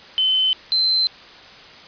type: tone pair in turn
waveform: sine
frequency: 3055 / 4092 Hz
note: G7 / C8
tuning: -45 / -39 cents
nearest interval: perfect fourth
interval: 506 cents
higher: second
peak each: -15 dBFS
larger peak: neither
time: 0.18-0.53 / 0.72-1.07 s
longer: neither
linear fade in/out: 0 ms
effects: white hiss -42 dBFS RMS until 1.87 s + resampled to 11025 Hz